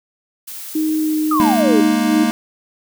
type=noise; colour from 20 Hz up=blue; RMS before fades=-31 dBFS; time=0.47-1.62 s; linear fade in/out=10 ms
type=tone with pitch glide; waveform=sine; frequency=312.1 to 309.2 Hz; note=D#4 to D#4; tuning=+5 to -11 cents; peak=-15 dBFS; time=0.75-2.24 s; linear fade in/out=5 ms; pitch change=-16 cents; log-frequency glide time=0.97-1.17 s
type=exponential sweep; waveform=sine; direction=down; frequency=1281 to 385.2 Hz; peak=-15 dBFS; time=1.31-1.81 s; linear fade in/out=5 ms
type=chord; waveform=square; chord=Ab suspended second; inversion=none; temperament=just; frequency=207.7 / 233.6 / 311.5 Hz; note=Ab3 / Bb3 / Eb4; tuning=0 / +4 / +2 cents; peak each=-21 / -18 / -22 dBFS; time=1.4-2.31 s; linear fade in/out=0 ms
effects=none